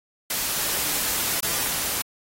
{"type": "noise with dropouts", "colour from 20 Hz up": "white", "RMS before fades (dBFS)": -25, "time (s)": [0.3, 2.02], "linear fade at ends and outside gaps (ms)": 5, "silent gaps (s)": [1.406, 1.427], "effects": ["AAC 48 kbps"]}